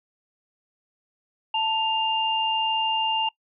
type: tone pair together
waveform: sine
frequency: 886.9 / 2801 Hz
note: A5 / F7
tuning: +14 / +4 cents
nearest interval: octave + minor sixth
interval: 1990 cents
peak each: -24 dBFS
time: 1.54-3.29 s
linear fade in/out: 5 ms
effects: noise-tail reverb RT60 0.1 s tail -23 dB re dry